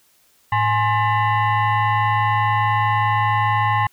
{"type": "tone with frequency modulation", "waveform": "sine", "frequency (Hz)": 109.4, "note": "A2", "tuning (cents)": -9, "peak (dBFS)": -15, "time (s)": [0.52, 3.87], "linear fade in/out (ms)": 5, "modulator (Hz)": 947, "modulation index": 1.6, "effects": ["white hiss -58 dBFS RMS until 3.92 s"]}